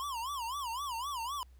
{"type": "tone with vibrato", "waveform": "square", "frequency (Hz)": 1026, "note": "C6", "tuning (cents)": -34, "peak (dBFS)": -36, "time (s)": [0, 1.43], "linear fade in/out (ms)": 0, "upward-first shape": "sine", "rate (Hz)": 3.9, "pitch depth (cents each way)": 220, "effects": ["added 63 Hz sine -54 dBFS peak until 1.59 s", "pink hiss -72 dBFS RMS until 1.59 s"]}